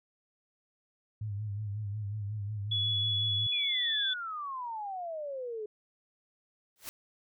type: tone with vibrato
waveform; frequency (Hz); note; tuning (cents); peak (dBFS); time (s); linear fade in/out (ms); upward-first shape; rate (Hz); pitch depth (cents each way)
sine; 103.83; G#2; 0; -33; 1.21-3.47; 5; sine; 5.5; 71
type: tone with pitch glide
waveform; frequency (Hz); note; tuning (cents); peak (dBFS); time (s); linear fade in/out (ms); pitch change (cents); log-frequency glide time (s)
sine; 3396 to 3449; G#7 to A7; +38 to -35; -28; 2.71-4.14; 10; +27; 3.45-3.81
type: exponential sweep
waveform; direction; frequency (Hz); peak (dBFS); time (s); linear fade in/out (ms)
sine; down; 2489 to 415.3; -35; 3.52-5.66; 5
type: noise with exponential growth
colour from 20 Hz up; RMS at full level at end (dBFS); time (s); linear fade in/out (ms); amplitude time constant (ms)
white; -37; 6.76-6.89; 0; 28
effects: none